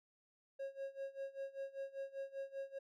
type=tone with tremolo; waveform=triangle; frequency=545 Hz; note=C#5; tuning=29 cents flat; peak=-38 dBFS; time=0.59-2.79 s; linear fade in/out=10 ms; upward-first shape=sine; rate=5.1 Hz; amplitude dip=90%; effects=none